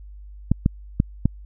clicks, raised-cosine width 5 ms, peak -4 dBFS, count 4, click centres 0.516 / 0.661 / 1.001 / 1.256 s, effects added 50 Hz sine -38 dBFS peak until 1.45 s

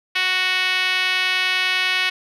5% pulse tone with band-pass filter, 370 Hz, F#4, in tune, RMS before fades -20 dBFS, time 0.15-2.1 s, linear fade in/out 10 ms, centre 2400 Hz, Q 1.5, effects none

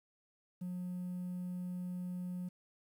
triangle tone, 180 Hz, F#3, 47 cents flat, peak -35 dBFS, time 0.61-2.49 s, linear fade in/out 10 ms, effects tanh soft clip ceiling -33 dBFS + 11-bit

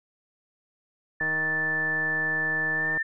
sine tone with pitch glide, 1757 to 1788.7 Hz, A6 to A6, -3 to +28 cents, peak -24 dBFS, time 1.2-3.03 s, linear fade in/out 10 ms, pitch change +31 cents, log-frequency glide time 2.73-2.89 s
click train, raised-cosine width 1 ms, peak -23 dBFS, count 278, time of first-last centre 1.21-2.974 s, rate 157 Hz
effects none

